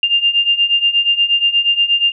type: beating tone pair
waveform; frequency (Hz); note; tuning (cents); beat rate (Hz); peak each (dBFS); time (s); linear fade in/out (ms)
sine; 2795 / 2803.4; F7 / F7; +1 / +6; 8.4; -16 / -13; 0.03-2.12; 2
effects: none